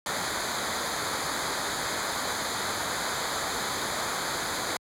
pink noise with comb filter, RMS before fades -30 dBFS, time 0.06-4.77 s, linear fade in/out 2 ms, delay 0.36 ms, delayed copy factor -0.8, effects high-pass 60 Hz 12 dB/octave + low-pass 10000 Hz 12 dB/octave

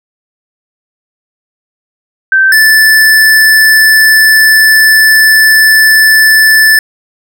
sine / square tone pair in turn, 1554 / 1751.4 Hz, G6 / A6, -16 / -8 cents, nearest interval major second, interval 208 cents, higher second, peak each -3 dBFS, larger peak neither, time 2.32-2.52 / 2.52-6.79 s, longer second, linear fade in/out 2 ms, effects none

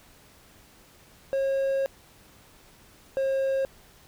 triangle tone pair in turn, 542 / 537.6 Hz, C#5 / C5, -39 / +47 cents, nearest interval unison, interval 14 cents, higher first, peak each -21 / -21 dBFS, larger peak neither, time 1.33-1.86 / 3.17-3.65 s, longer first, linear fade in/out 0 ms, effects pink hiss -55 dBFS RMS until 4.07 s

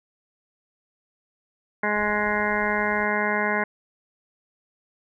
harmonic tone, 209.2 Hz, G#3, 13 cents sharp, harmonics 1 / 2 / 3 / 4 / 5 / 7 / 8 / 9 / 10, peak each -30 / -30 / -30 / -30 / -30 / -30 / -30 / -30 / -30 dBFS, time 1.83-3.64 s, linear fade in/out 5 ms
brown noise, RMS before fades -46 dBFS, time 1.96-3.05 s, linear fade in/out 0 ms
effects none

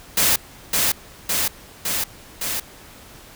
white noise with echo, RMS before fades -17 dBFS, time 0.17-0.36 s, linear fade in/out 5 ms, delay 560 ms, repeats 4, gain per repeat -2 dB, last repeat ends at 2.6 s, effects pink hiss -44 dBFS RMS until 3.35 s

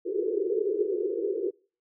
white band-pass noise, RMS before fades -28 dBFS, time 0.05-1.51 s, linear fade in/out 20 ms, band 350 to 460 Hz, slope 96 dB/octave, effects noise-tail reverb RT60 0.4 s tail -25 dB re dry

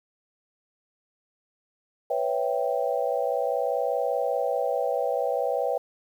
sine chord, C# half-diminished seventh, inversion third, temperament equal, 493.9 / 554.4 / 659.3 / 784 Hz, B4 / C#5 / E5 / G5, 0 / 0 / 0 / 0 cents, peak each -28 / -28 / -30 / -30 dBFS, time 2.1-5.78 s, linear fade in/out 5 ms, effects 9-bit

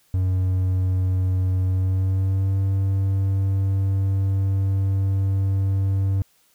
triangle tone with pitch glide, 92.9 to 96.96 Hz, F#2 to G2, +7 to -18 cents, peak -16 dBFS, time 0.14-6.22 s, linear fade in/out 0 ms, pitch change +75 cents, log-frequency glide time 1.64-2.57 s, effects white hiss -61 dBFS RMS until 6.54 s

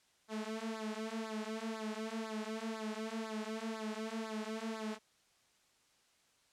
sawtooth tone with flanger, 220 Hz, A3, in tune, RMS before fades -41 dBFS, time 0.28-4.99 s, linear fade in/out 50 ms, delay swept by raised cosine 0.33 to 5.73 ms, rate 2 Hz, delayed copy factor -1, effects white hiss -71 dBFS RMS until 6.52 s + low-pass 8000 Hz 12 dB/octave

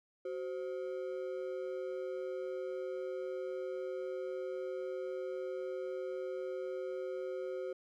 triangle ring-modulated tone, 448.1 Hz, A4, 32 cents sharp, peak -32 dBFS, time 0.25-7.73 s, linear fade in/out 5 ms, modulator 73.8 Hz, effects none

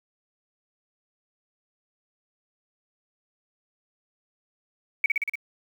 sine tone with echo, 2259 Hz, C#7, 32 cents sharp, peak -17 dBFS, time 5.04-5.06 s, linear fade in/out 2 ms, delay 59 ms, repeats 5, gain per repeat -2 dB, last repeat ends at 5.355 s, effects 8-bit

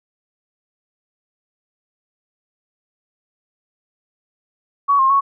sine tone with pitch steps, 1125 / 1066 / 1108 Hz, C#6 / C6 / C#6, +25 / +32 / -1 cents, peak -11 dBFS, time 4.88-5.21 s, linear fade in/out 20 ms, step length 110 ms, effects none

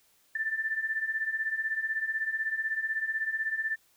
sine beating tone pair, 1760 / 1776 Hz, A6 / A6, 0 / +16 cents, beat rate 16 Hz, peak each -34 / -30 dBFS, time 0.35-3.76 s, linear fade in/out 5 ms, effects white hiss -66 dBFS RMS until 3.96 s

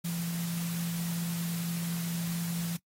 sine tone in noise, 170 Hz, F3, 46 cents flat, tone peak -31 dBFS, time 0.04-2.77 s, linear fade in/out 10 ms, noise white, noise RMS -41 dBFS, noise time 0.04-2.77 s, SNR +7 dB, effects noise-tail reverb RT60 0.1 s tail -21 dB re dry + AAC 48 kbps

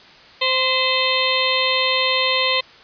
harmonic tone with a mistuned harmonic, 520 Hz, C5, 11 cents flat, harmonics 1 / 2 / 4 / 5 / 6 / 7 / 8, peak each -24 / -24 / -24 / -24 / -24 / -24 / -24 dBFS, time 0.41-2.61 s, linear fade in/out 10 ms, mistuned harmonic 4, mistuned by -31 cents, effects white hiss -45 dBFS RMS until 2.83 s + resampled to 11025 Hz

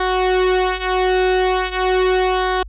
sawtooth tone with flanger, 370 Hz, F#4, in tune, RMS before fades -17 dBFS, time 0-2.63 s, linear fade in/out 5 ms, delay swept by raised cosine 0.38 to 3.68 ms, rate 0.4 Hz, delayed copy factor -0.75, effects added 50 Hz sine -32 dBFS peak until 2.68 s + resampled to 8000 Hz

